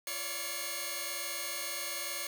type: tone cluster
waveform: 5% pulse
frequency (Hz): 343.3 / 558 / 579 / 2165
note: F4 / C#5 / D5 / C#7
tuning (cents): -30 / +11 / -25 / -41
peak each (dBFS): -36 / -32 / -31 / -27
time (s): 0.07-2.27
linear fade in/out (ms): 2
effects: none